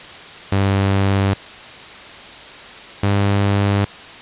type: tone pair in turn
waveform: sawtooth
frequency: 98 / 100.46 Hz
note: G2 / G2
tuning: 0 / +43 cents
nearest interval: unison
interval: 43 cents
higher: second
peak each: -10 dBFS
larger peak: neither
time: 0.52-1.34 / 3.03-3.85 s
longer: neither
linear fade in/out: 5 ms
effects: white hiss -36 dBFS RMS until 4.21 s + resampled to 8000 Hz